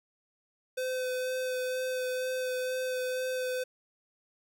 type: tone with vibrato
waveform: square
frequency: 510 Hz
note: C5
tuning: 44 cents flat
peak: -31 dBFS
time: 0.77-3.64 s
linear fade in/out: 10 ms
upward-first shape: sine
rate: 2.1 Hz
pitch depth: 12 cents each way
effects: 11-bit